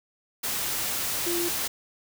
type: tone in noise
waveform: sine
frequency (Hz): 345.3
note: F4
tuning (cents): -20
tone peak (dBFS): -27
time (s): 1.26-1.49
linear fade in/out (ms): 10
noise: white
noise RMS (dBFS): -29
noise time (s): 0.43-1.68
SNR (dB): -1
effects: none